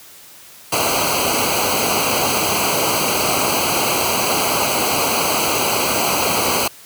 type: noise with comb filter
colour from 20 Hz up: pink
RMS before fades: -18 dBFS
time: 0.72-6.68 s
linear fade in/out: 5 ms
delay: 0.56 ms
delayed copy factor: -0.95
effects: white hiss -42 dBFS RMS until 6.85 s + high-pass 60 Hz 12 dB/octave